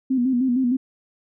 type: tone with vibrato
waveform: sine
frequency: 252.4 Hz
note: B3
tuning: 38 cents sharp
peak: -17 dBFS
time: 0.1-0.77 s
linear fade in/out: 10 ms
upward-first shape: square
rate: 6.5 Hz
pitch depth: 69 cents each way
effects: none